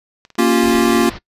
clicks, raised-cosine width 0.2 ms, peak -24 dBFS, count 5, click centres 0.251 / 0.303 / 0.354 / 0.396 / 0.68 s
square chord, G half-diminished seventh, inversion first, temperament equal with one note detuned, 233.1 / 277.2 / 349.2 / 389.1 Hz, Bb3 / Db4 / F4 / G4, 0 / 0 / 0 / -13 cents, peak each -16 / -19 / -16 / -22 dBFS, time 0.38-1.1 s, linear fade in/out 10 ms
pink low-pass noise, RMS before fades -32 dBFS, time 0.62-1.19 s, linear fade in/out 20 ms, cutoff 5100 Hz, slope 48 dB/octave
effects noise-tail reverb RT60 0.1 s tail -20 dB re dry + resampled to 32000 Hz

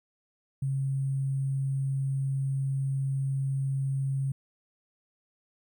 sine tone with sample-and-hold, 135.7 Hz, C#3, 36 cents flat, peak -26 dBFS, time 0.62-4.32 s, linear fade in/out 5 ms, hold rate 8820 Hz, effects none

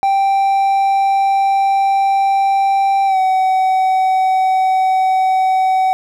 triangle tone with pitch glide, 784 to 755.1 Hz, G5 to F#5, 0 to +35 cents, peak -9 dBFS, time 0.03-5.93 s, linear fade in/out 0 ms, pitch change -65 cents, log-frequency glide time 3.06-3.18 s, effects none

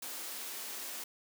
white high-pass noise, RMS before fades -42 dBFS, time 0.02-1.04 s, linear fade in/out 5 ms, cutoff 220 Hz, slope 48 dB/octave, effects none

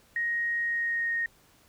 sine tone with pitch glide, 1875 to 1857.8 Hz, A#6 to A#6, +10 to -6 cents, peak -26 dBFS, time 0.16-1.26 s, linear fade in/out 2 ms, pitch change -16 cents, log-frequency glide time 0.61-1.14 s, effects pink hiss -61 dBFS RMS until 1.68 s

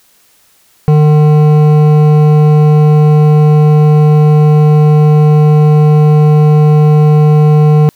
triangle tone with hard clipping, 151.1 Hz, D3, 50 cents sharp, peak -5 dBFS, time 0.88-7.89 s, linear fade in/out 0 ms, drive 15 dB, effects white hiss -49 dBFS RMS until 7.95 s

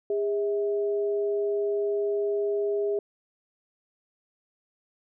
sine tone pair together, 407.6 / 647 Hz, G#4 / E5, -32 / -32 cents, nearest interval minor sixth, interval 800 cents, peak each -24 / -34 dBFS, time 0.1-2.99 s, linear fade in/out 2 ms, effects none

